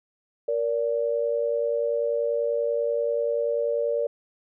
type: tone pair together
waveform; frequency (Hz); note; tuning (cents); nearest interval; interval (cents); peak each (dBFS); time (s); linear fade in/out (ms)
sine; 468.7 / 579; A#4 / D5; +9 / -25; major third; 366; -25 / -25; 0.48-4.07; 5
effects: none